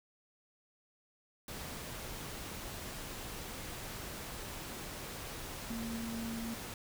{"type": "tone in noise", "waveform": "sine", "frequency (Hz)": 228.8, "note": "A#3", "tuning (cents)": -32, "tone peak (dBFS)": -38, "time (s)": [5.7, 6.54], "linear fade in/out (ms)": 2, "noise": "pink", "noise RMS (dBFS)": -44, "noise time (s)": [1.48, 6.74], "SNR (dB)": 3, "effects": []}